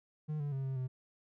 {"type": "tone with pitch steps", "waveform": "triangle", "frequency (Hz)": [152.7, 144.6, 134.8, 133.3, 128.7], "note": ["D#3", "D3", "C#3", "C3", "C3"], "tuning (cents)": [-32, -27, -48, 33, -28], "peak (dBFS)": -32, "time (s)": [0.28, 0.88], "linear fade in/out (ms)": 20, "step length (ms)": 120, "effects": []}